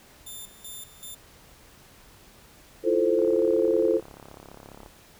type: tone with tremolo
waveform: 5% pulse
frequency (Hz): 3568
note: A7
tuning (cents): +23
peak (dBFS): -30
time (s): 0.26-1.15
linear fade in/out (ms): 10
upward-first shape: square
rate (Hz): 2.6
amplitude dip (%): 80
type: chord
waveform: sine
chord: F major seventh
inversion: third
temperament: equal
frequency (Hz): 329.6 / 349.2 / 440 / 523.3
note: E4 / F4 / A4 / C5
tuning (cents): 0 / 0 / 0 / 0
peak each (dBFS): -28 / -25 / -23 / -25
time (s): 2.83-4.01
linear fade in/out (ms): 50
type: click train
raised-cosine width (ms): 1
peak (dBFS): -30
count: 59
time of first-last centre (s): 3.19-4.861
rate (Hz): 34.7
effects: pink hiss -53 dBFS RMS until 5.19 s